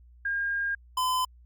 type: tone pair in turn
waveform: sine / square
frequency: 1615 / 1017.4 Hz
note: G#6 / C6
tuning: -49 / -49 cents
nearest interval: minor sixth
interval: 800 cents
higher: first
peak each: -26 / -25 dBFS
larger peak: second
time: 0.25-0.75 / 0.97-1.25 s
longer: first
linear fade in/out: 5 ms
effects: added 60 Hz sine -51 dBFS peak until 1.45 s + Opus 48 kbps